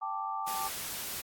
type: chord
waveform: sine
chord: G suspended second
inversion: none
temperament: equal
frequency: 784 / 880 / 1174.7 Hz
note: G5 / A5 / D6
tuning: 0 / 0 / 0 cents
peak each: -38 / -37 / -36 dBFS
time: 0.01-0.69 s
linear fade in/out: 20 ms
type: noise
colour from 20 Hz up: white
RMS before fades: -38 dBFS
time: 0.46-1.22 s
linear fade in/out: 20 ms
effects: AAC 64 kbps

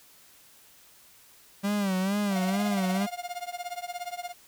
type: tone with vibrato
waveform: 45% pulse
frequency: 196 Hz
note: G3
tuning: in tune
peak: -25 dBFS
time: 1.63-3.07 s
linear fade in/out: 20 ms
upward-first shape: sine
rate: 2.2 Hz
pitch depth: 98 cents each way
type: tone with tremolo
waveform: 45% pulse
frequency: 708 Hz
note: F5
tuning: 23 cents sharp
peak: -30 dBFS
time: 2.3-4.34 s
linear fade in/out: 50 ms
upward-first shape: triangle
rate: 17 Hz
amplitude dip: 100%
effects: white hiss -56 dBFS RMS until 4.47 s

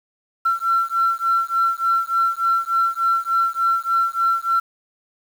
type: beating tone pair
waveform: sine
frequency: 1352 / 1355.4 Hz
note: E6 / E6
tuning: +43 / +48 cents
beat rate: 3.4 Hz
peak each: -19 dBFS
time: 0.45-4.6 s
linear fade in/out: 10 ms
effects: tanh soft clip ceiling -10 dBFS + 7-bit

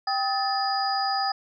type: tone cluster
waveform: sine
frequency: 786 / 1269 / 1748 / 4916 Hz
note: G5 / D#6 / A6 / D#8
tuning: +4 / +34 / -12 / -22 cents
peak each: -25 / -31 / -34 / -29 dBFS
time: 0.07-1.32 s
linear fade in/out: 5 ms
effects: none

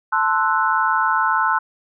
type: chord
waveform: sine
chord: F# half-diminished seventh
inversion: first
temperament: equal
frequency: 880 / 1046.5 / 1318.5 / 1480 Hz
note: A5 / C6 / E6 / F#6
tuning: 0 / 0 / 0 / 0 cents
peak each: -21 dBFS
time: 0.12-1.59 s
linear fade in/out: 10 ms
effects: none

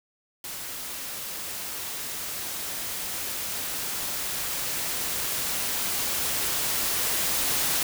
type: noise with level ramp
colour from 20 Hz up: white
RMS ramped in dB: -36 to -25 dBFS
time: 0.44-7.83 s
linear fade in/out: 2 ms
effects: none

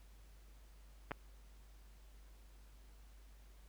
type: clicks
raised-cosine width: 0.5 ms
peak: -28 / -24 dBFS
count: 2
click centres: 1.11 / 1.117 s
effects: added 50 Hz sine -57 dBFS peak until 3.68 s + pink hiss -69 dBFS RMS until 3.68 s

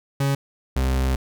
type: tone pair in turn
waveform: 40% pulse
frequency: 138.59 / 65.25 Hz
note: C#3 / C2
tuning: 0 / -4 cents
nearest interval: octave + minor second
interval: 1304 cents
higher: first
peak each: -18 dBFS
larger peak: neither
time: 0.2-0.35 / 0.76-1.16 s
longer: second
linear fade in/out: 5 ms
effects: none

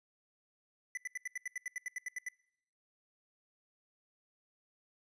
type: tone bursts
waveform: square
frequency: 1993 Hz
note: B6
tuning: 15 cents sharp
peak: -37 dBFS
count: 14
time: 0.95-2.286 s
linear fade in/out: 2 ms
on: 23 ms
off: 78 ms
effects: noise-tail reverb RT60 0.7 s tail -24 dB re dry + resampled to 22050 Hz

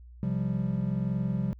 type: chord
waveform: triangle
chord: C suspended fourth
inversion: none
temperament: equal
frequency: 130.81 / 174.61 / 196 Hz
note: C3 / F3 / G3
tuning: 0 / 0 / 0 cents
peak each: -29 dBFS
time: 0.23-1.53 s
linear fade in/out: 0 ms
effects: added 60 Hz sine -46 dBFS peak until 1.59 s

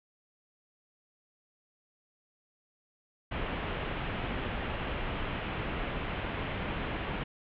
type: low-pass noise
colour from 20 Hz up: pink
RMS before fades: -35 dBFS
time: 3.31-7.24 s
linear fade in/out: 10 ms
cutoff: 3200 Hz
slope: 48 dB/octave
effects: none

